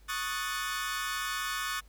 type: chord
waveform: sawtooth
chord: D# half-diminished seventh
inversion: third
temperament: equal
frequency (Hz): 1108.7 / 1244.5 / 1480 / 1760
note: C#6 / D#6 / F#6 / A6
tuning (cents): 0 / 0 / 0 / 0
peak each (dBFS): -34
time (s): 0.08-1.81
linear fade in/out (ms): 20
effects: added 50 Hz sine -53 dBFS peak until 1.88 s + pink hiss -65 dBFS RMS until 1.88 s